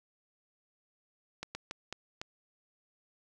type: slowing click train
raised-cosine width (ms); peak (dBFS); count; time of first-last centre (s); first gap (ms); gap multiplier
0.2; -21; 5; 1.43-2.215; 120; 1.34
effects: none